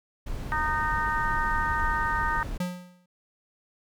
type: noise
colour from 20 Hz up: brown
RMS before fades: -32 dBFS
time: 0.26-2.58 s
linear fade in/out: 10 ms
type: harmonic tone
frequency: 307.7 Hz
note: D#4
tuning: 19 cents flat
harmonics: 3 / 4 / 5 / 6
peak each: -29 / -30 / -31 / -32 dBFS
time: 0.52-2.43 s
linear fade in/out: 0 ms
type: tone with exponential decay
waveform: square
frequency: 179.3 Hz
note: F3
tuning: 46 cents sharp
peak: -25 dBFS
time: 2.6-3.06 s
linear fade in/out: 5 ms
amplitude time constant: 100 ms
effects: none